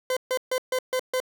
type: tone bursts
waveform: 40% pulse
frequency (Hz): 512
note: C5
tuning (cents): -38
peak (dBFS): -22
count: 6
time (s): 0.1-1.202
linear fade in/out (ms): 2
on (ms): 67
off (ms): 140
effects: none